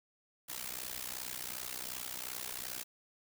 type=noise with amplitude modulation; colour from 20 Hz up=white; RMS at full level=-38 dBFS; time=0.48-2.84 s; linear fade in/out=20 ms; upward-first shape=sine; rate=62.7 Hz; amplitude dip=90%; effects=none